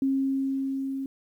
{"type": "tone with level ramp", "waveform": "sine", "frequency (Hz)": 270, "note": "C#4", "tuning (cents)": -45, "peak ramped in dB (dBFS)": [-21, -29], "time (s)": [0.02, 1.06], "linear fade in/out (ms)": 2, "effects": ["10-bit"]}